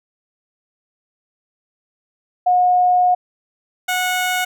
sine / 15% pulse tone pair in turn, 723 / 732.2 Hz, F#5 / F#5, -40 / -18 cents, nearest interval unison, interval 22 cents, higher second, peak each -11 dBFS, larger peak neither, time 2.46-3.15 / 3.88-4.45 s, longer first, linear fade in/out 10 ms, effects none

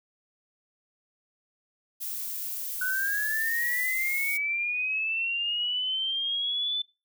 violet noise, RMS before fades -34 dBFS, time 2-4.38 s, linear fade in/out 20 ms
sine linear sweep, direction up, 1475 to 3520 Hz, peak -26 dBFS, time 2.81-6.82 s, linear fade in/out 5 ms
effects noise-tail reverb RT60 0.3 s tail -23 dB re dry

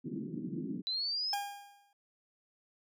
white band-pass noise, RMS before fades -39 dBFS, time 0.04-0.82 s, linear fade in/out 20 ms, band 150 to 320 Hz, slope 48 dB/octave
sine linear sweep, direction up, 3951 to 5274 Hz, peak -32 dBFS, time 0.87-1.34 s, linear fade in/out 0 ms
40% pulse tone with exponential decay, 809 Hz, G#5, 46 cents flat, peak -30 dBFS, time 1.33-1.93 s, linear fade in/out 2 ms, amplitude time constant 130 ms
effects none

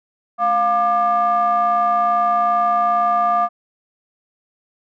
triangle ring-modulated tone, 244.8 Hz, B3, 15 cents flat, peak -9 dBFS, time 0.38-3.49 s, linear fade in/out 50 ms, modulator 948 Hz, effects none

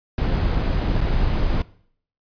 brown noise with dropouts, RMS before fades -20 dBFS, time 0.18-1.62 s, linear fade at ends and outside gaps 2 ms, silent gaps 1.007-1.012 s, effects noise-tail reverb RT60 0.6 s tail -20 dB re dry + resampled to 11025 Hz

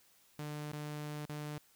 sawtooth tone with dropouts, 149.3 Hz, D3, 29 cents sharp, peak -36 dBFS, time 0.39-1.58 s, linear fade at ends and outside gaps 2 ms, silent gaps 0.717-0.73 / 1.256-1.294 s, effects white hiss -67 dBFS RMS until 1.75 s

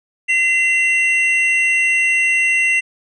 triangle tone pair together, 2047 / 2732 Hz, C7 / F7, -38 / -39 cents, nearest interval perfect fourth, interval 499 cents, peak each -14 dBFS, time 0.28-2.81 s, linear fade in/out 20 ms, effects resampled to 24000 Hz

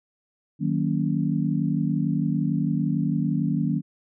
sine chord, D# minor seventh, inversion none, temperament just, 155.56 / 186.68 / 233.3 / 280 Hz, D#3 / F#3 / A#3 / C#4, 0 / +16 / +2 / +18 cents, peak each -25 / -27 / -27 / -28 dBFS, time 0.59-3.82 s, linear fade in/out 50 ms, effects none

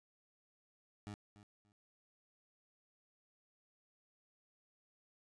20% pulse tone with echo, 103.4 Hz, G#2, 7 cents flat, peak -40 dBFS, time 1.07-1.14 s, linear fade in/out 0 ms, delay 290 ms, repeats 2, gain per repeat -14 dB, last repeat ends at 1.72 s, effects resampled to 22050 Hz

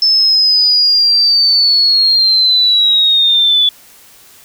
sine linear sweep, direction down, 5274 to 3442 Hz, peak -7 dBFS, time 0.02-3.69 s, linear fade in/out 2 ms, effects white hiss -42 dBFS RMS until 4.44 s

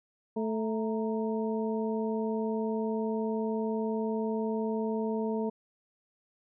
harmonic tone with a mistuned harmonic, 220 Hz, A3, in tune, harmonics 1 / 2 / 3 / 4, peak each -31 / -32 / -40 / -40 dBFS, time 0.36-5.5 s, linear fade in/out 10 ms, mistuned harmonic 4, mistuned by +89 cents, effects none

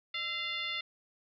sine tone with frequency modulation, 2794 Hz, F7, in tune, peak -33 dBFS, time 0.14-0.81 s, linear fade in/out 5 ms, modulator 726 Hz, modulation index 1.6, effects none

